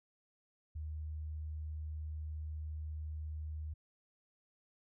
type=tone; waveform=sine; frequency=77.1 Hz; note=D#2; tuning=15 cents flat; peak=-39 dBFS; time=0.75-3.74 s; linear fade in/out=10 ms; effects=none